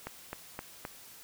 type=click train; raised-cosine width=0.5 ms; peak=-22 dBFS; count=4; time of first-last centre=0.07-0.851 s; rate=3.84 Hz; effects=white hiss -52 dBFS RMS until 1.23 s